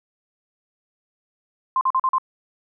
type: tone bursts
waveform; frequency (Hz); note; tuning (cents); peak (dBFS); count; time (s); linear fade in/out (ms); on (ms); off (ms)
sine; 1046.5; C6; 0; -16; 5; 1.76-2.183; 2; 51; 42
effects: none